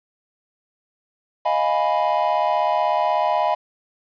triangle chord, F half-diminished seventh, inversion third, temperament equal, 622.3 / 698.5 / 830.6 / 987.8 Hz, Eb5 / F5 / Ab5 / Cb6, 0 / 0 / 0 / 0 cents, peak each -21 dBFS, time 1.45-3.55 s, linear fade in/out 10 ms, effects resampled to 11025 Hz + 8-bit

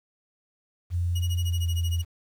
sine tone with pitch glide, 87.3 to 84.57 Hz, F2 to E2, 0 to +45 cents, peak -23 dBFS, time 0.9-2.05 s, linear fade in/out 50 ms, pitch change -55 cents, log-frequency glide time 1.38-1.73 s
sawtooth tone with tremolo, 2897 Hz, F#7, 37 cents flat, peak -30 dBFS, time 1.15-2.02 s, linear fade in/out 10 ms, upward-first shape sine, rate 13 Hz, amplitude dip 100%
effects 9-bit

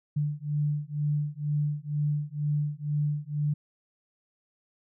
sine beating tone pair, 146.83 / 148.93 Hz, D3 / D3, 0 / +25 cents, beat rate 2.1 Hz, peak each -29 dBFS, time 0.16-3.54 s, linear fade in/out 10 ms, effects none

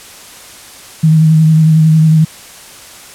sine tone with vibrato, 158 Hz, D#3, 27 cents sharp, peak -4 dBFS, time 1.03-2.25 s, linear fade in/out 10 ms, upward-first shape sine, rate 11 Hz, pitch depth 26 cents each way, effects white hiss -34 dBFS RMS until 3.14 s + low-pass 11000 Hz 12 dB/octave

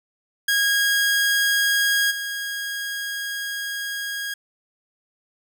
sawtooth tone with level steps, 1638 Hz, G#6, 24 cents flat, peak -14 / -23 dBFS, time 0.48-4.34 s, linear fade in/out 5 ms, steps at 2.1 s, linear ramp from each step 20 ms, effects none

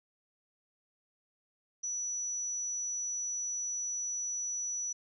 sine tone, 5910 Hz, F#8, 3 cents flat, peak -33 dBFS, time 1.83-4.93 s, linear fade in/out 10 ms, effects none

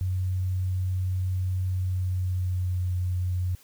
sine tone with pitch glide, 92.5 to 90.49 Hz, F#2 to F#2, 0 to -38 cents, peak -24 dBFS, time 0.01-3.55 s, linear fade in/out 0 ms, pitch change -38 cents, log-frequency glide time 1.74-2.93 s, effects white hiss -56 dBFS RMS until 3.63 s

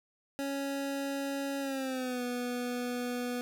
25% pulse tone with pitch glide, 277.2 to 245.5 Hz, C#4 to B3, 0 to -10 cents, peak -29 dBFS, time 0.39-3.41 s, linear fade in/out 0 ms, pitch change -210 cents, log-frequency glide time 1.6-2.23 s, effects none

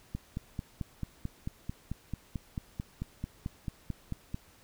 click train, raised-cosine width 5 ms, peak -22 dBFS, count 20, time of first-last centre 0.15-4.344 s, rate 4.53 Hz, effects pink hiss -60 dBFS RMS until 4.63 s

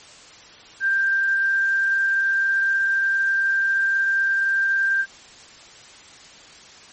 sine tone, 1581 Hz, G6, 14 cents sharp, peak -17 dBFS, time 0.8-5.06 s, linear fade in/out 50 ms, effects white hiss -45 dBFS RMS until 6.92 s + MP3 32 kbps

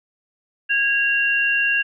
sine tone pair together, 1642.9 / 2763 Hz, G#6 / F7, -19 / -19 cents, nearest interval major sixth, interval 900 cents, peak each -19 dBFS, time 0.69-1.83 s, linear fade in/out 20 ms, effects none

